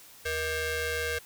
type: ring-modulated tone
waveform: sawtooth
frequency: 554.4 Hz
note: C#5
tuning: in tune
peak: -22 dBFS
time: 0.25-1.19 s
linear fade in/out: 10 ms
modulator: 1030 Hz
effects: white hiss -52 dBFS RMS until 1.25 s